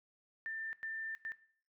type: tone bursts at uneven times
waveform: sine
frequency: 1787 Hz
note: A6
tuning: 26 cents sharp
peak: -38 dBFS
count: 3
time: 0.46-0.73 / 0.83-1.15 / 1.25-1.32 s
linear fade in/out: 0 ms
effects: noise-tail reverb RT60 0.5 s tail -18 dB re dry